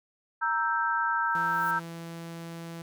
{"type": "chord", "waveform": "sine", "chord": "E diminished", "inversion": "second", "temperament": "equal", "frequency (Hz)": [932.3, 1318.5, 1568], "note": ["Bb5", "E6", "G6"], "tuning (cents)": [0, 0, 0], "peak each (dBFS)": -29, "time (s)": [0.41, 1.8], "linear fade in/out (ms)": 20}
{"type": "noise with exponential growth", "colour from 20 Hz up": "violet", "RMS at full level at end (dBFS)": -43, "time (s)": [1.11, 1.71], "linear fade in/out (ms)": 2, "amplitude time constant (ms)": 130}
{"type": "tone", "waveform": "sawtooth", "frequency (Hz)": 167.1, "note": "E3", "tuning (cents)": 24, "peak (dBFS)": -34, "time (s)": [1.35, 2.82], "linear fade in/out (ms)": 2}
{"effects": []}